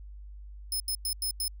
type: tone bursts at uneven times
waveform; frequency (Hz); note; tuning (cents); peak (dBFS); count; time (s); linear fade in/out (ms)
10% pulse; 5190; E8; -28; -23; 5; 0.72-0.8 / 0.88-0.95 / 1.05-1.13 / 1.22-1.31 / 1.4-1.48; 2
effects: added 50 Hz sine -42 dBFS peak until 1.6 s